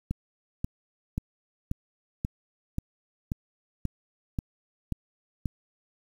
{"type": "click train", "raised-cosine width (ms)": 5, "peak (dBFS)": -16, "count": 11, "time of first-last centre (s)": [0.11, 5.458], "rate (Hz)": 1.87, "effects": ["8-bit"]}